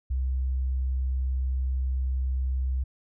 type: tone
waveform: sine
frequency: 64.8 Hz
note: C2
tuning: 16 cents flat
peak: -24 dBFS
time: 0.1-2.84 s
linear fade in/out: 10 ms
effects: none